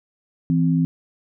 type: tone pair together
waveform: sine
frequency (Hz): 164.81 / 261.2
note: E3 / C4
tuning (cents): 0 / -3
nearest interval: minor sixth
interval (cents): 797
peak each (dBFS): -17 / -20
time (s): 0.5-0.85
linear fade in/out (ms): 0
effects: none